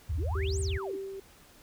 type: tone with vibrato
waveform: sine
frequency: 77.78 Hz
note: D#2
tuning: in tune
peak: -28 dBFS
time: 0.09-0.78 s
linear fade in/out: 10 ms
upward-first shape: square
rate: 18 Hz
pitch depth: 250 cents each way
type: exponential two-way sweep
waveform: sine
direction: up then down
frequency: 250 to 9170 to 250 Hz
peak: -38 dBFS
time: 0.17-0.97 s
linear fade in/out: 20 ms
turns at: 0.6 s
type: tone with tremolo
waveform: sine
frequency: 388.7 Hz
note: G4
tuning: 15 cents flat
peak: -33 dBFS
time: 0.35-1.2 s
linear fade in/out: 5 ms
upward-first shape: sine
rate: 2.2 Hz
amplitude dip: 40%
effects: pink hiss -57 dBFS RMS until 1.62 s